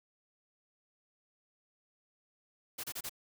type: noise bursts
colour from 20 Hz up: white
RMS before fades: -40 dBFS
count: 4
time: 2.78-3.095 s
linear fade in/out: 10 ms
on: 57 ms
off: 29 ms
effects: none